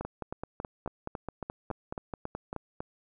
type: two click trains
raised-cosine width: 1 ms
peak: -21 / -21 dBFS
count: 11 / 13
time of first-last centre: 0.05-2.805 / 0.01-2.563 s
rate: 3.63 / 4.7 Hz
effects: none